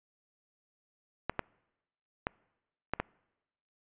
clicks, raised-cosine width 0.5 ms, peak -15 dBFS, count 5, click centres 1.296 / 1.393 / 2.269 / 2.936 / 3 s, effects noise-tail reverb RT60 1.0 s tail -26 dB re dry + resampled to 8000 Hz

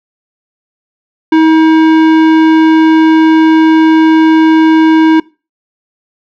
sine tone with tanh clipping, 318.9 Hz, D#4, 43 cents sharp, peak -5 dBFS, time 1.32-5.2 s, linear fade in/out 5 ms, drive 16 dB, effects noise-tail reverb RT60 0.3 s tail -22 dB re dry

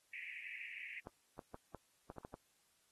white band-pass noise, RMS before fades -49 dBFS, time 0.13-1 s, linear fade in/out 5 ms, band 1900 to 2600 Hz, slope 96 dB/octave
clicks, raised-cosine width 1 ms, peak -34 dBFS, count 8, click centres 1.071 / 1.392 / 1.544 / 1.747 / 2.101 / 2.183 / 2.249 / 2.341 s
effects white hiss -75 dBFS RMS until 2.91 s + AAC 32 kbps

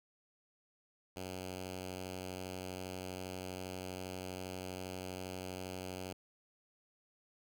5% pulse tone with notch filter, 92.5 Hz, F#2, in tune, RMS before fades -44 dBFS, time 1.16-6.13 s, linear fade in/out 5 ms, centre 1100 Hz, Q 1.4, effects none

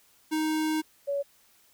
square / sine tone pair in turn, 312.1 / 563.5 Hz, D#4 / C#5, +5 / +28 cents, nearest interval minor seventh, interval 1023 cents, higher second, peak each -26 dBFS, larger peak neither, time 0.31-0.82 / 1.07-1.23 s, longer first, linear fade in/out 20 ms, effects white hiss -62 dBFS RMS until 1.73 s

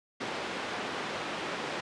pink band-pass noise, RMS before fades -36 dBFS, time 0.2-1.81 s, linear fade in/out 10 ms, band 290 to 3300 Hz, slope 12 dB/octave, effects resampled to 22050 Hz

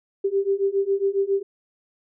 sine beating tone pair, 390 / 397.3 Hz, G4 / G4, -9 / +23 cents, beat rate 7.3 Hz, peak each -23 / -22 dBFS, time 0.24-1.43 s, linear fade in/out 10 ms, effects none

